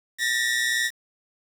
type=tone pair together; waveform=sawtooth; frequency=1791.9 / 1914 Hz; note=A6 / A#6; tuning=+31 / +45 cents; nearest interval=minor second; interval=114 cents; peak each=-21 dBFS; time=0.18-0.91 s; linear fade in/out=50 ms; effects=low-pass 11000 Hz 12 dB/octave + 7-bit